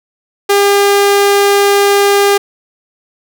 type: tone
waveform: sawtooth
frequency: 402.4 Hz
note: G4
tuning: 45 cents sharp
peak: -3 dBFS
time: 0.49-2.38 s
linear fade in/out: 10 ms
effects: none